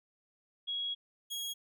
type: tone pair in turn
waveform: sine / sawtooth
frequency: 3317 / 3304 Hz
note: G#7 / G#7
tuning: -3 / -10 cents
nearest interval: unison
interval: 7 cents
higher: first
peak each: -33 / -33 dBFS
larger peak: neither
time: 0.67-0.95 / 1.3-1.54 s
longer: first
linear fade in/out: 20 ms
effects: none